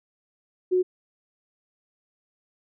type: tone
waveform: sine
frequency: 366.3 Hz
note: F#4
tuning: 17 cents flat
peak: -18 dBFS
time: 0.71-0.83 s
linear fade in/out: 20 ms
effects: none